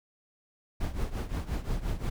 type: noise with tremolo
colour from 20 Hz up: brown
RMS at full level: -28 dBFS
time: 0.8-2.1 s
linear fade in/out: 10 ms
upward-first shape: triangle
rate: 5.7 Hz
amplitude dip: 85%
effects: none